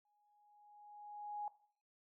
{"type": "tone with exponential growth", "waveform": "sine", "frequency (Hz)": 830.6, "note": "G#5", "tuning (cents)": 0, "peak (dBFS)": -38, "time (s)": [0.05, 1.48], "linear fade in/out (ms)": 2, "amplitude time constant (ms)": 310, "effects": ["noise-tail reverb RT60 0.5 s tail -17 dB re dry"]}